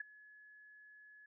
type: tone with ADSR envelope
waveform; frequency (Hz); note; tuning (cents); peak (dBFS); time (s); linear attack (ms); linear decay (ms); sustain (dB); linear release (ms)
sine; 1700; G#6; +40; -36; 0-1.26; 6; 12; -21; 4
effects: none